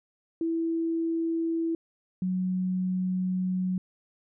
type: tone pair in turn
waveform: sine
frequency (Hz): 329.6 / 184.5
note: E4 / F#3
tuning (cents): 0 / -5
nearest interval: minor seventh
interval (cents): 1005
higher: first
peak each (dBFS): -25 / -25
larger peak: neither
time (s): 0.41-1.75 / 2.22-3.78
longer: second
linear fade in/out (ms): 2
effects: none